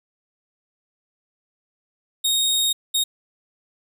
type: tone bursts at uneven times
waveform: sawtooth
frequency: 3729 Hz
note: A#7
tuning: in tune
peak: -15 dBFS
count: 2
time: 2.24-2.73 / 2.94-3.04 s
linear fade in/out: 10 ms
effects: none